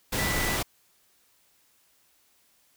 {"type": "tone in noise", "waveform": "sine", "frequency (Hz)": 1975.5, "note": "B6", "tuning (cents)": 0, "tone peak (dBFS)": -31, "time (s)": [0.18, 0.57], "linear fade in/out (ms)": 10, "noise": "pink", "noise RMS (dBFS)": -28, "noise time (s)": [0.12, 0.63], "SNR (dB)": -6, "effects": ["white hiss -65 dBFS RMS until 2.76 s"]}